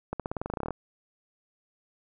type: accelerating click train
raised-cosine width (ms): 1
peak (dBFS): -17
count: 15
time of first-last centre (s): 0.13-0.707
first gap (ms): 67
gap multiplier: 0.92
effects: none